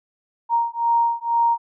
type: beating tone pair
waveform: sine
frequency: 932.3 / 934.4 Hz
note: A#5 / A#5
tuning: 0 / +4 cents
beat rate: 2.1 Hz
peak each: -20 dBFS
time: 0.49-1.58 s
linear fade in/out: 50 ms
effects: none